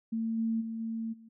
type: tone with level steps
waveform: sine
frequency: 225.5 Hz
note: A3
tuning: 43 cents sharp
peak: -29 / -27 / -34 / -32 / -50 dBFS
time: 0.12-1.29 s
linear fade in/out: 10 ms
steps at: 0.37 / 0.6 / 0.79 / 1.12 s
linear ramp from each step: 20 ms
effects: none